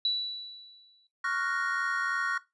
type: tone with exponential decay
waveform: sine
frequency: 3943 Hz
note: B7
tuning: 4 cents flat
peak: -23 dBFS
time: 0.05-1.07 s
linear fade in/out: 2 ms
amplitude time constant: 220 ms
type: chord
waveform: triangle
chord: Gb major seventh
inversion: second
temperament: equal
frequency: 1108.7 / 1396.9 / 1480 / 1864.7 Hz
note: Db6 / F6 / Gb6 / Bb6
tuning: 0 / 0 / 0 / 0 cents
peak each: -32 dBFS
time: 1.24-2.38 s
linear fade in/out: 5 ms
effects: noise-tail reverb RT60 0.2 s tail -17 dB re dry + resampled to 22050 Hz